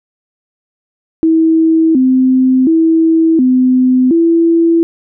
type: tone with pitch steps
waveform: sine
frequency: 323.1 / 258.7 / 325 / 255.2 / 333.3 Hz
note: E4 / C4 / E4 / C4 / E4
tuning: -35 / -19 / -24 / -43 / +19 cents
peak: -6 dBFS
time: 1.23-4.83 s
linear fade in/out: 0 ms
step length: 720 ms
effects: none